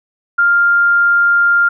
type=tone; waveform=sine; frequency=1399 Hz; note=F6; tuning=3 cents sharp; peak=-8 dBFS; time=0.38-1.69 s; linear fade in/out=10 ms; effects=none